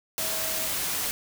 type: tone in noise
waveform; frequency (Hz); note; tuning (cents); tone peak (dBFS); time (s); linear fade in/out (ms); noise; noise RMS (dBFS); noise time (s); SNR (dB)
sine; 640; D#5; +49; -38; 0.19-0.67; 0; white; -29; 0.18-1.11; -12
effects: none